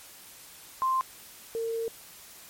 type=tone pair in turn; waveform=sine; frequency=1046.5 / 456 Hz; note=C6 / A#4; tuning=0 / -38 cents; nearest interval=octave + major second; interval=1438 cents; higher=first; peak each=-23 / -28 dBFS; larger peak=first; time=0.82-1.01 / 1.55-1.88 s; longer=second; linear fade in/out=0 ms; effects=white hiss -49 dBFS RMS until 2.49 s + MP3 64 kbps